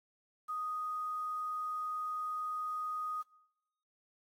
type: tone with quantisation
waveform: sine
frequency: 1244.5 Hz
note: D#6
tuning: in tune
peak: -35 dBFS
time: 0.48-3.23 s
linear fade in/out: 20 ms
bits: 10
effects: noise-tail reverb RT60 1.0 s tail -24 dB re dry + AAC 48 kbps